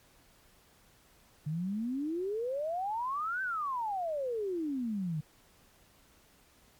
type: exponential two-way sweep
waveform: sine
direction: up then down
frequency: 146.83 to 1567 to 146.83 Hz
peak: -31 dBFS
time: 1.46-5.21 s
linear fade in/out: 10 ms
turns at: 3.42 s
effects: pink hiss -63 dBFS RMS until 6.79 s + MP3 96 kbps